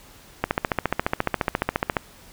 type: click train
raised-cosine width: 0.5 ms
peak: -5 dBFS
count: 23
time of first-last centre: 0.44-1.968 s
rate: 14.4 Hz
effects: pink hiss -49 dBFS RMS until 2.32 s